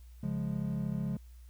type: chord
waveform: triangle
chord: Db major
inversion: none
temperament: equal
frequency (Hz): 138.59 / 174.61 / 207.7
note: Db3 / F3 / Ab3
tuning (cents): 0 / 0 / 0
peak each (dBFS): -34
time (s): 0.23-1.17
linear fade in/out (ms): 5
effects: added 60 Hz sine -49 dBFS peak until 1.49 s + white hiss -68 dBFS RMS until 1.49 s